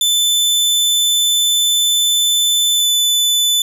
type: tone with pitch glide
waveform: sawtooth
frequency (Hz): 3520 to 3500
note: A7 to A7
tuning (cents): 0 to -10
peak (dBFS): -9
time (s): 0.01-3.62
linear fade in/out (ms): 2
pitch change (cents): -10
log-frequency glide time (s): 2.74-2.86
effects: none